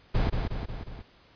brown noise with echo, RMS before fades -24 dBFS, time 0.14-0.3 s, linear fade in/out 10 ms, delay 180 ms, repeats 4, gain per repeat -4 dB, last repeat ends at 1.02 s, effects pink hiss -58 dBFS RMS until 1.35 s + resampled to 11025 Hz

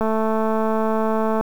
click train, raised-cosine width 1 ms, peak -9 dBFS, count 309, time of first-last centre 0.01-1.41 s, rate 220 Hz, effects 7-bit

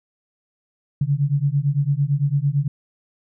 sine beating tone pair, 137.8 / 146.7 Hz, C#3 / D3, -10 / -2 cents, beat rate 8.9 Hz, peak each -20 dBFS, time 1.01-2.68 s, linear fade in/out 5 ms, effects none

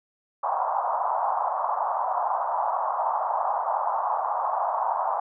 pink band-pass noise, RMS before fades -26 dBFS, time 0.43-5.2 s, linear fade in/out 5 ms, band 690 to 1100 Hz, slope 48 dB/octave, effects none

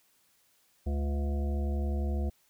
harmonic tone with a mistuned harmonic, 71.7 Hz, D2, 41 cents flat, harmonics 1 / 3 / 5 / 7 / 9 / 10, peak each -28 / -38 / -42 / -45 / -47 / -48 dBFS, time 0.86-2.3 s, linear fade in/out 10 ms, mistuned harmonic 5, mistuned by -50 cents, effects white hiss -68 dBFS RMS until 2.49 s

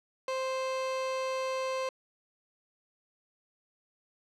30% pulse tone, 523.3 Hz, C5, in tune, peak -28 dBFS, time 0.28-1.89 s, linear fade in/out 2 ms, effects low-pass 6000 Hz 12 dB/octave

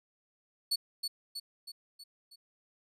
40% pulse tone with echo, 4435 Hz, C#8, in tune, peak -26 dBFS, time 0.71-0.76 s, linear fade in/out 10 ms, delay 320 ms, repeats 5, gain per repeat -5 dB, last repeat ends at 2.36 s, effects resampled to 32000 Hz

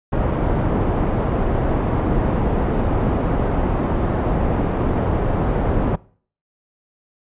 pink low-pass noise, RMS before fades -19 dBFS, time 0.12-5.96 s, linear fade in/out 10 ms, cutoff 800 Hz, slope 12 dB/octave, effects noise-tail reverb RT60 0.5 s tail -23 dB re dry + resampled to 8000 Hz

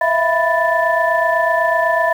sine tone cluster, 648 / 676 / 990 / 1760 Hz, E5 / E5 / B5 / A6, -30 / +43 / +4 / 0 cents, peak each -18 dBFS, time 0.01-2.13 s, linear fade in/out 5 ms, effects tanh soft clip ceiling -3 dBFS + 7-bit

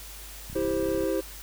click train, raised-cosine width 5 ms, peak -29 dBFS, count 19, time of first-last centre 0.5-1.037 s, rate 33.5 Hz
triangle chord, C major, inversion first, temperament just, 327 / 392.4 / 523.3 Hz, E4 / G4 / C5, -14 / +2 / 0 cents, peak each -27 dBFS, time 0.55-1.21 s, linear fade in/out 10 ms
effects added 50 Hz sine -44 dBFS peak until 1.42 s + white hiss -44 dBFS RMS until 1.42 s

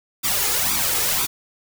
white noise with flanger, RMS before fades -21 dBFS, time 0.23-1.27 s, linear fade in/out 20 ms, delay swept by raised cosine 0.83 to 2.43 ms, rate 2 Hz, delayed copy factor +0.7, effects none

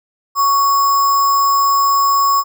sine tone with sample-and-hold, 1116 Hz, C#6, 11 cents sharp, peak -10 dBFS, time 0.35-2.44 s, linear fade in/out 50 ms, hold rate 6300 Hz, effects none

